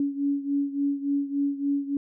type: beating tone pair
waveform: sine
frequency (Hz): 281.1 / 284.6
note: C#4 / C#4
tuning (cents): +24 / +46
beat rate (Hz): 3.5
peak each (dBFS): -25 / -29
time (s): 0-1.97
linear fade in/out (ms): 2
effects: none